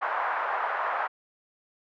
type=band-pass noise; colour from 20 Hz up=white; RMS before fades=-29 dBFS; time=0.01-1.08 s; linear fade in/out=20 ms; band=670 to 1400 Hz; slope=24 dB/octave; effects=none

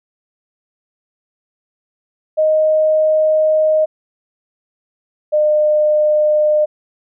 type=tone pair in turn; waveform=sine; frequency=622.3 / 605.6 Hz; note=D#5 / D#5; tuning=0 / -47 cents; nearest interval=unison; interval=47 cents; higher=first; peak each=-10 dBFS; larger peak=neither; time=2.37-3.86 / 5.32-6.66 s; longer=first; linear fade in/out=20 ms; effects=none

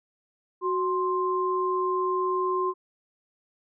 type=tone pair together; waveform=sine; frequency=370 / 1049.3 Hz; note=F#4 / C6; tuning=0 / +5 cents; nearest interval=octave + tritone; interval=1805 cents; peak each=-26 dBFS; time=0.61-2.74 s; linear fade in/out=50 ms; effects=none

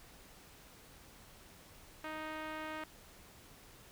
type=tone with low-pass filter; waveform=5% pulse; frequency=311.4 Hz; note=D#4; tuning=2 cents sharp; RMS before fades=-43 dBFS; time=2.04-2.84 s; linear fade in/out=2 ms; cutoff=1800 Hz; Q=0.74; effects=pink hiss -58 dBFS RMS until 3.91 s

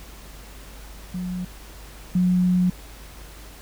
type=tone pair in turn; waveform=sine; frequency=180.9 / 180.9 Hz; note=F#3 / F#3; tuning=-39 / -39 cents; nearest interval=unison; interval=0 cents; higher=neither; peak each=-26 / -16 dBFS; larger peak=second; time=1.14-1.45 / 2.15-2.7 s; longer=second; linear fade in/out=5 ms; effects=added 50 Hz sine -41 dBFS peak until 3.61 s + pink hiss -45 dBFS RMS until 3.61 s

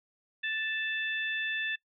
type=harmonic tone; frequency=880 Hz; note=A5; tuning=in tune; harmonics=2 / 3 / 4; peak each=-32 / -36 / -38 dBFS; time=0.43-1.76 s; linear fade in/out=10 ms; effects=noise-tail reverb RT60 0.1 s tail -22 dB re dry

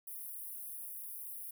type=high-pass noise; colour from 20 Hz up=white; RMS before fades=-45 dBFS; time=0.07-1.51 s; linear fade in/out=5 ms; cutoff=9500 Hz; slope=96 dB/octave; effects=none

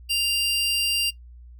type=tone pair together; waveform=45% pulse; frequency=2794 / 4718 Hz; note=F7 / D8; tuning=0 / +7 cents; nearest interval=major sixth; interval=907 cents; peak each=-22 / -26 dBFS; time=0.09-1.11 s; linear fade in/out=20 ms; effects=noise-tail reverb RT60 0.1 s tail -18 dB re dry + added 60 Hz sine -42 dBFS peak until 1.59 s

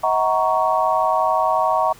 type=tone cluster; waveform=sine; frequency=636 / 747 / 936 / 1113 Hz; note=D#5 / F#5 / A#5 / C#6; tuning=+38 / +16 / +7 / +7 cents; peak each=-21 dBFS; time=0.03-1.93 s; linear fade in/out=10 ms; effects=pink hiss -46 dBFS RMS until 1.99 s

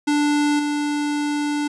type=tone with level steps; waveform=square; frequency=293.7 Hz; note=D4; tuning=in tune; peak=-17 / -21 dBFS; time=0.07-1.68 s; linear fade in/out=10 ms; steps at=0.59 s; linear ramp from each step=5 ms; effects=resampled to 22050 Hz

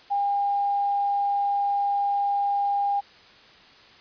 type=tone; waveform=sine; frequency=806 Hz; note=G5; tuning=48 cents sharp; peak=-21 dBFS; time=0.1-3.01 s; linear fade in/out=20 ms; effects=white hiss -51 dBFS RMS until 4 s + resampled to 11025 Hz

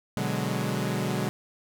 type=chord; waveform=sawtooth; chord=G# half-diminished seventh; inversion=first; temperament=equal; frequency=123.47 / 146.83 / 185 / 207.7 Hz; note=B2 / D3 / F#3 / G#3; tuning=0 / 0 / 0 / 0 cents; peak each=-28 dBFS; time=0.17-1.29 s; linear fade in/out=0 ms; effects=none

